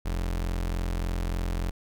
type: tone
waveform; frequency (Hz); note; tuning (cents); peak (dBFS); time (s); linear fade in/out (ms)
35% pulse; 43.41; F1; -10; -25; 0.05-1.71; 10
effects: none